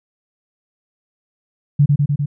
sine tone with echo, 144.1 Hz, D3, 33 cents flat, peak -8 dBFS, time 1.79-1.86 s, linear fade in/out 10 ms, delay 100 ms, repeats 4, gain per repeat -2 dB, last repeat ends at 2.26 s, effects none

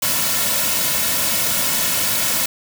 white noise with comb filter, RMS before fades -19 dBFS, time 0.02-2.46 s, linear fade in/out 5 ms, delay 2.5 ms, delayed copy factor -0.6, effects none

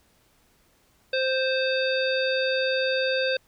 harmonic tone with a mistuned harmonic, 523.3 Hz, C5, in tune, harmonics 1 / 3 / 5 / 7 / 9, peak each -24 / -29 / -31 / -32 / -34 dBFS, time 1.13-3.37 s, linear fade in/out 5 ms, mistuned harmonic 9, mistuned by -28 cents, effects pink hiss -63 dBFS RMS until 3.47 s

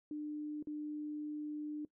sine tone with dropouts, 299.8 Hz, D4, 36 cents sharp, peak -38 dBFS, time 0.11-1.85 s, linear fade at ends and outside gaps 2 ms, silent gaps 0.626-0.671 s, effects noise-tail reverb RT60 0.1 s tail -20 dB re dry

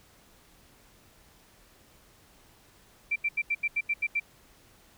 sine tone bursts, 2349 Hz, D7, in tune, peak -24 dBFS, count 9, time 3.11-4.2 s, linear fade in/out 10 ms, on 50 ms, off 80 ms, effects pink hiss -59 dBFS RMS until 4.97 s

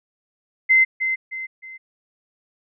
sine tone with echo, 2068 Hz, C7, 21 cents flat, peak -11 dBFS, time 0.69-0.85 s, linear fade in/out 20 ms, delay 310 ms, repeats 3, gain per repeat -8 dB, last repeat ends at 1.78 s, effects none

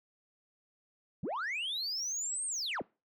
sine linear two-way sweep, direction up then down, 110 to 8700 to 110 Hz, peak -31 dBFS, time 1.23-2.82 s, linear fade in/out 5 ms, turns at 2.46 s, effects noise-tail reverb RT60 0.3 s tail -26 dB re dry + tanh soft clip ceiling -32 dBFS

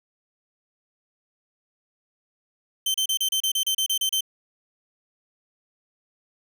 sawtooth tone bursts, 3100 Hz, G7, 20 cents flat, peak -18 dBFS, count 12, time 2.86-4.208 s, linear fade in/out 5 ms, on 83 ms, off 32 ms, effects none

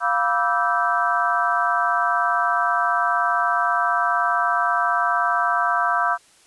sine tone cluster, 699 / 978 / 1169 / 1318 / 1553 Hz, F5 / B5 / D6 / E6 / G6, +1 / -17 / -8 / -1 / -17 cents, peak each -24 dBFS, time 0-6.18 s, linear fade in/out 50 ms, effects white hiss -54 dBFS RMS until 6.46 s + resampled to 24000 Hz

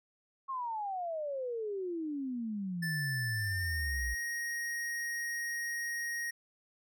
sine exponential sweep, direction down, 1094 to 58.27 Hz, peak -34 dBFS, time 0.48-4.15 s, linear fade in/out 20 ms
square tone with pitch glide, 1760 to 1875.5 Hz, A6 to A#6, 0 to +10 cents, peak -35 dBFS, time 2.82-6.31 s, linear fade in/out 10 ms, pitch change +110 cents, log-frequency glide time 3.31-4.01 s
effects none

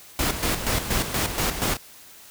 pink noise with tremolo, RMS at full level -23 dBFS, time 0.19-1.77 s, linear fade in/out 2 ms, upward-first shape square, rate 4.2 Hz, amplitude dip 60%, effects white hiss -47 dBFS RMS until 2.3 s

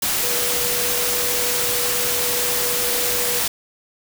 sine tone in noise, 487.1 Hz, B4, 24 cents flat, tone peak -28 dBFS, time 0.23-3.4 s, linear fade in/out 5 ms, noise white, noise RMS -21 dBFS, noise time 0.02-3.48 s, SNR -10 dB, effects none

